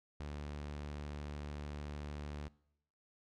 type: tone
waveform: sawtooth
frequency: 73.42 Hz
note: D2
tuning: in tune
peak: -38 dBFS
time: 0.2-2.48 s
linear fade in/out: 0 ms
effects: noise-tail reverb RT60 0.8 s tail -23 dB re dry + low-pass 6000 Hz 12 dB/octave